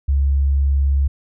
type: tone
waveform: sine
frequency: 69.3 Hz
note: C#2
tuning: in tune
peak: -13 dBFS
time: 0.08-1.08 s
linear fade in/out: 10 ms
effects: none

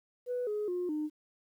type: tone with pitch steps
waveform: sine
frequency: 493.9 / 420.1 / 357.4 / 304 Hz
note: B4 / G#4 / F4 / D#4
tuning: 0 / +20 / +40 / -40 cents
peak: -30 dBFS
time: 0.26-1.1 s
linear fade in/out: 50 ms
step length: 210 ms
effects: tanh soft clip ceiling -27 dBFS + 11-bit

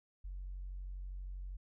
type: tone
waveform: sine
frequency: 46.25 Hz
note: F#1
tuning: in tune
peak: -40 dBFS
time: 0.24-1.57 s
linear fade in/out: 10 ms
effects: tanh soft clip ceiling -37 dBFS

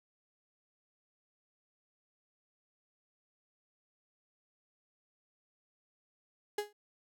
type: tone with exponential decay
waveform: 35% pulse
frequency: 415.3 Hz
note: G#4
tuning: in tune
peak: -28 dBFS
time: 6.58-6.73 s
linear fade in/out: 5 ms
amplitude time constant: 31 ms
effects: none

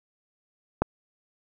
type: click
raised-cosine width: 1 ms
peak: -7 dBFS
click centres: 0.82 s
effects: none

